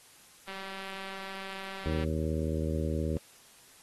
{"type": "click train", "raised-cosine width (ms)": 0.3, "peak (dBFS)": -27, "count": 302, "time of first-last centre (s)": [0.48, 2.04], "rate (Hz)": 193}
{"type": "harmonic tone", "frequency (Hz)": 78.8, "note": "D#2", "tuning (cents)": 23, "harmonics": [1, 2, 3, 4, 5, 6, 7], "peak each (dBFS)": [-32, -35, -37, -38, -39, -40, -40], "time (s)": [1.86, 3.17], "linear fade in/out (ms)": 0}
{"effects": ["white hiss -57 dBFS RMS until 3.82 s", "AAC 32 kbps"]}